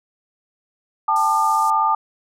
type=chord; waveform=sine; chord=G suspended second; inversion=none; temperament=equal with one note detuned; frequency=784 / 880 / 1205.6 Hz; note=G5 / A5 / D6; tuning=0 / 0 / +45 cents; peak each=-24 / -18 / -18 dBFS; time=1.08-1.95 s; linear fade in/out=5 ms
type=band-pass noise; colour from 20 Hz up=pink; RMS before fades=-38 dBFS; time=1.16-1.7 s; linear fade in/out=0 ms; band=5900 to 11000 Hz; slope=24 dB/octave
effects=none